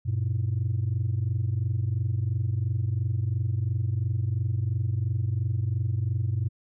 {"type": "tone pair together", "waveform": "sine", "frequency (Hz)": [97.09, 120], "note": ["G2", "B2"], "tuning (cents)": [-16, -49], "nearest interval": "major third", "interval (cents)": 367, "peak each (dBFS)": -25, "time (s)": [0.05, 6.49], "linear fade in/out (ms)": 20, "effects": ["tanh soft clip ceiling -20 dBFS"]}